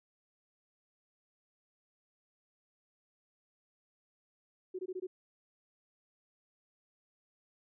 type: tone bursts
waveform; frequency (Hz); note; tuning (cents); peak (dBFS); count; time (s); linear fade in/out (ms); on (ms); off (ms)
sine; 370; F#4; 0; -36; 5; 4.74-5.07; 10; 50; 20
effects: none